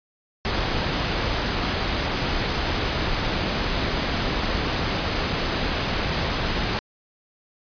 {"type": "noise", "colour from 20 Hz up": "pink", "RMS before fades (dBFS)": -24, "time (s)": [0.45, 6.79], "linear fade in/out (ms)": 0, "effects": ["resampled to 11025 Hz"]}